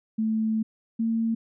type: tone pair in turn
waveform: sine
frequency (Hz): 220 / 226.6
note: A3 / A#3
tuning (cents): 0 / -49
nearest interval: minor second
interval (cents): 51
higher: second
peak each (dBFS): -22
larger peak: neither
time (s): 0.18-0.63 / 0.99-1.35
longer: first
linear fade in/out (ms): 10
effects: none